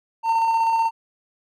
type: tone with tremolo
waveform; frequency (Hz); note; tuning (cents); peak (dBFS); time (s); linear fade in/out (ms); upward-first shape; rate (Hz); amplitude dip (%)
triangle; 908; A#5; -46; -14; 0.23-0.91; 50; square; 16; 25
effects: none